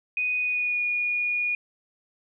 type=tone with pitch glide; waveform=sine; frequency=2488 to 2445 Hz; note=D#7 to D#7; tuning=-1 to -31 cents; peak=-23 dBFS; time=0.17-1.55 s; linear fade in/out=2 ms; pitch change=-30 cents; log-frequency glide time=0.38-0.83 s; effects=none